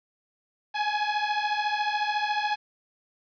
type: beating tone pair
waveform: sawtooth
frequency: 832 / 846 Hz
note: G#5 / G#5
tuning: +3 / +32 cents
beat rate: 14 Hz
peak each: -24 dBFS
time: 0.74-2.56 s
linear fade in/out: 20 ms
effects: resampled to 11025 Hz + 9-bit